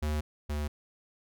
square tone pair in turn, 75.7 / 74.23 Hz, D#2 / D2, -47 / +19 cents, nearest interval unison, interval 34 cents, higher first, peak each -29 / -31 dBFS, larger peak first, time 0.02-0.21 / 0.49-0.68 s, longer neither, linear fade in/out 10 ms, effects none

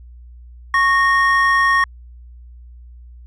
triangle tone pair together, 1101.8 / 1853 Hz, C#6 / A#6, -11 / -11 cents, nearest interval major sixth, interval 900 cents, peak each -13 dBFS, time 0.74-1.84 s, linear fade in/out 2 ms, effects added 60 Hz sine -37 dBFS peak until 3.26 s + resampled to 22050 Hz

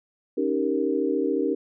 sine chord, Eb dominant seventh, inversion third, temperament equal, 277.2 / 311.1 / 392 / 466.2 Hz, Db4 / Eb4 / G4 / Bb4, 0 / 0 / 0 / 0 cents, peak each -27 dBFS, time 0.37-1.55 s, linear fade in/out 10 ms, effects none

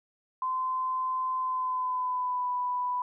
sine tone with pitch glide, 1030 to 990.9 Hz, C6 to B5, -28 to +5 cents, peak -27 dBFS, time 0.42-3.02 s, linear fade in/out 2 ms, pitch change -67 cents, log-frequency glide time 1.39-2.5 s, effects none

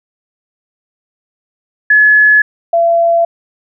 sine tone pair in turn, 1705 / 676.6 Hz, G#6 / E5, +45 / +45 cents, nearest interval octave + major third, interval 1600 cents, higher first, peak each -4 / -7 dBFS, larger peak first, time 1.9-2.42 / 2.73-3.25 s, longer neither, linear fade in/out 5 ms, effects none

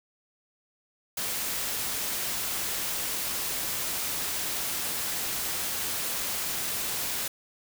white noise, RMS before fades -31 dBFS, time 1.17-7.28 s, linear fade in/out 5 ms, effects none

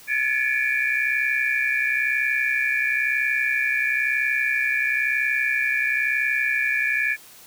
sine tone cluster, 1699 / 1760 / 2261 / 2393 Hz, G#6 / A6 / C#7 / D7, +39 / 0 / +34 / +32 cents, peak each -24 / -28 / -27 / -24 dBFS, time 0.07-7.17 s, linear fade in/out 50 ms, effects white hiss -47 dBFS RMS until 7.46 s

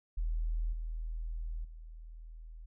sine tone with level steps, 40.35 Hz, E1, 36 cents flat, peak -30 / -35 / -45 dBFS, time 0.17-2.66 s, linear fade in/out 10 ms, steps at 0.72 / 1.64 s, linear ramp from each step 10 ms, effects none

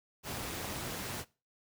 pink noise with amplitude modulation, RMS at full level -37 dBFS, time 0.23-1.25 s, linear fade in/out 50 ms, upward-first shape sine, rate 208 Hz, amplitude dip 45%, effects noise-tail reverb RT60 0.3 s tail -20 dB re dry + high-pass 60 Hz 12 dB/octave

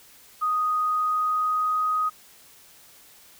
sine tone with pitch glide, 1244.5 to 1252.4 Hz, D#6 to D#6, 0 to +11 cents, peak -21 dBFS, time 0.41-2.1 s, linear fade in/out 20 ms, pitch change +11 cents, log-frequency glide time 0.81-1.9 s, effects white hiss -52 dBFS RMS until 3.39 s

